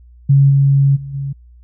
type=tone with level steps; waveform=sine; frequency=138.59 Hz; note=C#3; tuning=in tune; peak=-6 / -8 / -25 / -19 dBFS; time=0.29-1.33 s; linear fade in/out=10 ms; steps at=0.49 / 0.95 / 1.13 s; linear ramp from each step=20 ms; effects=added 60 Hz sine -40 dBFS peak until 1.63 s